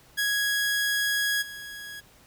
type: tone with level steps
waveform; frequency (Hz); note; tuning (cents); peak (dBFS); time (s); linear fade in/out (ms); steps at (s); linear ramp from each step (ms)
sawtooth; 1661.2; G#6; 0; -20 / -34; 0.17-2.01; 20; 1.41; 20
effects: pink hiss -56 dBFS RMS until 2.26 s